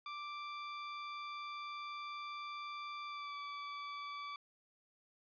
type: tone with pitch glide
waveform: sawtooth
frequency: 1174.7 to 1153.9 Hz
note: D6 to D6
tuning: 0 to -31 cents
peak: -39 dBFS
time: 0.06-4.36 s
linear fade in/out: 2 ms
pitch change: -31 cents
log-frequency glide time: 3.07-3.36 s
effects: resampled to 11025 Hz